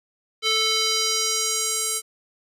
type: tone with band-pass filter sweep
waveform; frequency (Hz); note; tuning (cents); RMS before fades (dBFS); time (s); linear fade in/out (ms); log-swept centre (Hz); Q
square; 440; A4; 0; -23; 0.42-2.02; 50; 3600 to 9000; 2
effects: none